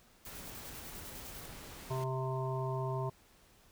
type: noise with tremolo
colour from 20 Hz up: blue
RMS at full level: -49 dBFS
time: 0.25-1.46 s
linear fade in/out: 2 ms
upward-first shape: square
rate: 10 Hz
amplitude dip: 45%
type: noise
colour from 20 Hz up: pink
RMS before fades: -49 dBFS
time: 0.26-2.04 s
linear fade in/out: 2 ms
type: harmonic tone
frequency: 130.81 Hz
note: C3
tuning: in tune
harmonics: 1 / 3 / 5 / 7 / 8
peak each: -35 / -40 / -42 / -43 / -44 dBFS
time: 1.9-3.1 s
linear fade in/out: 10 ms
effects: pink hiss -64 dBFS RMS until 3.71 s